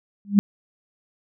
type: tone with exponential growth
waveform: sine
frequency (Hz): 202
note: G#3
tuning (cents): -48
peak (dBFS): -7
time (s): 0.25-0.39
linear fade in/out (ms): 0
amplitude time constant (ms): 30
effects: none